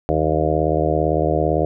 harmonic tone, 77.78 Hz, D#2, in tune, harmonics 1 / 2 / 4 / 5 / 6 / 7 / 8 / 9, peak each -24 / -24 / -24 / -24 / -24 / -24 / -24 / -24 dBFS, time 0.09-1.65 s, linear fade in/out 0 ms, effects none

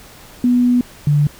sine tone pair in turn, 245.6 / 146.58 Hz, B3 / D3, -9 / -3 cents, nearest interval major sixth, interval 894 cents, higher first, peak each -10 dBFS, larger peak neither, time 0.44-0.81 / 1.07-1.27 s, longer first, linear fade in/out 2 ms, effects pink hiss -41 dBFS RMS until 1.39 s

